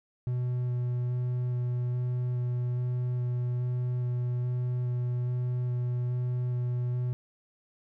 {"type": "tone with vibrato", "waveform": "triangle", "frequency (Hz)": 123.47, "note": "B2", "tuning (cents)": 0, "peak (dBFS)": -25, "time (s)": [0.27, 7.13], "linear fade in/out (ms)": 0, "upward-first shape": "square", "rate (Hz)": 1.2, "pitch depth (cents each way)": 8, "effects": []}